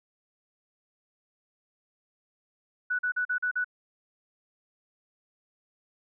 sine tone bursts, 1480 Hz, F#6, in tune, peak -25 dBFS, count 6, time 2.9-3.645 s, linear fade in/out 10 ms, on 90 ms, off 41 ms, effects none

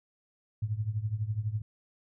sine tone with tremolo, 107.4 Hz, A2, 41 cents flat, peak -25 dBFS, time 0.62-1.62 s, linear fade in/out 5 ms, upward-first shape triangle, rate 12 Hz, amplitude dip 90%, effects none

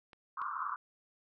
clicks, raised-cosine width 0.3 ms, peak -37 dBFS, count 2, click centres 0.132 / 0.418 s
pink band-pass noise, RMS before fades -38 dBFS, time 0.37-0.76 s, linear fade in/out 5 ms, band 1000 to 1400 Hz, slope 96 dB/octave
effects none

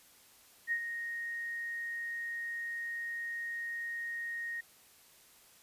sine tone with ADSR envelope, 1864.7 Hz, A#6, in tune, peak -28 dBFS, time 0.67-4.61 s, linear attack 48 ms, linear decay 71 ms, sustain -8 dB, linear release 9 ms, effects white hiss -61 dBFS RMS until 5.62 s + resampled to 32000 Hz

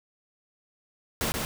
pink noise with echo, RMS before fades -28 dBFS, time 1.21-1.32 s, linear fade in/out 0 ms, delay 130 ms, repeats 1, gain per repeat -3 dB, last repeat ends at 1.45 s, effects none

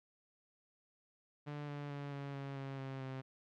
sawtooth tone with pitch steps, 146.83 / 144.64 / 142.49 / 140.36 / 138.27 / 136.21 / 134.18 / 132.18 Hz, D3 / D3 / C#3 / C#3 / C#3 / C#3 / C3 / C3, 0 / -26 / +48 / +22 / -4 / -30 / +44 / +18 cents, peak -38 dBFS, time 1.46-3.22 s, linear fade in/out 20 ms, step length 220 ms, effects low-pass 3000 Hz 12 dB/octave

